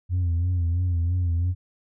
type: tone with vibrato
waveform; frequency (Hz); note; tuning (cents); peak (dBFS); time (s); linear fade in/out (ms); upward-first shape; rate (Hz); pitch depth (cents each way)
sine; 87.31; F2; 0; -18; 0.09-1.55; 50; sine; 3; 70
effects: tanh soft clip ceiling -19 dBFS